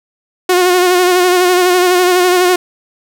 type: tone with vibrato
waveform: sawtooth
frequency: 361.2 Hz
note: F#4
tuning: 42 cents flat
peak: -4 dBFS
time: 0.49-2.56 s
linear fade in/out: 5 ms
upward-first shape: sine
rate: 12 Hz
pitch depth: 38 cents each way
effects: none